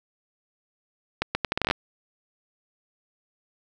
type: accelerating click train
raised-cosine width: 0.3 ms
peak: -7 dBFS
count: 11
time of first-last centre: 1.22-1.711 s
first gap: 130 ms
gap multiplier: 0.75
effects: none